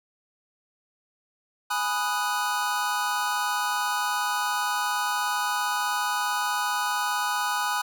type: chord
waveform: square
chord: G# minor seventh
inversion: none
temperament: equal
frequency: 830.6 / 987.8 / 1244.5 / 1480 Hz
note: G#5 / B5 / D#6 / F#6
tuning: 0 / 0 / 0 / 0 cents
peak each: -31 dBFS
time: 1.7-7.82 s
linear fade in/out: 10 ms
effects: none